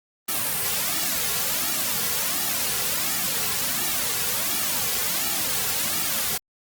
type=noise with flanger; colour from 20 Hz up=white; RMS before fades=-25 dBFS; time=0.28-6.38 s; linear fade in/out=10 ms; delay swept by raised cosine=1.9 to 3.3 ms; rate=1.4 Hz; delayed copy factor=-0.85; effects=Opus 32 kbps